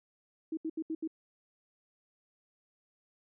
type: tone bursts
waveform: sine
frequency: 320.1 Hz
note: D#4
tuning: 49 cents sharp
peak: -32 dBFS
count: 5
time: 0.52-1.076 s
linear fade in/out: 5 ms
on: 52 ms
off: 74 ms
effects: none